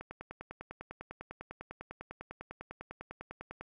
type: click train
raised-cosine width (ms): 0.5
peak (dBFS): -28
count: 37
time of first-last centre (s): 0.01-3.61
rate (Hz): 10
effects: none